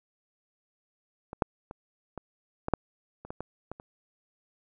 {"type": "clicks", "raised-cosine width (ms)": 1, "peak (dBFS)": [-24, -9, -26, -23, -17, -7, -29, -22, -21, -23, -30], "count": 11, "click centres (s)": [1.331, 1.422, 1.711, 2.177, 2.684, 2.737, 3.25, 3.305, 3.406, 3.716, 3.799], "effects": []}